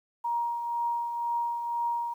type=tone with tremolo; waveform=sine; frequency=943 Hz; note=A#5; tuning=20 cents sharp; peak=-25 dBFS; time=0.24-2.14 s; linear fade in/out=10 ms; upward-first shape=triangle; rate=2 Hz; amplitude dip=50%; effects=10-bit